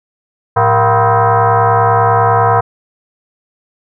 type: tone with frequency modulation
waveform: sine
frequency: 110 Hz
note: A2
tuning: in tune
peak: -7 dBFS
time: 0.56-2.61 s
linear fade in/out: 10 ms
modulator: 290 Hz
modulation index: 4
effects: none